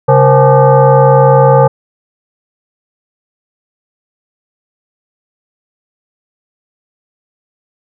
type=tone with frequency modulation; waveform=sine; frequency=197.2 Hz; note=G3; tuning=11 cents sharp; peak=-3 dBFS; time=0.08-1.68 s; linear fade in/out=10 ms; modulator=334 Hz; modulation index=2.3; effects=none